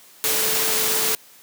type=tone in noise; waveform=sine; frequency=440 Hz; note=A4; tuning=in tune; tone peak=-31 dBFS; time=0.24-1.15 s; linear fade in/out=0 ms; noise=white; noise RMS=-21 dBFS; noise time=0.24-1.15 s; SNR=-13 dB; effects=white hiss -49 dBFS RMS until 1.42 s + high-pass 150 Hz 12 dB/octave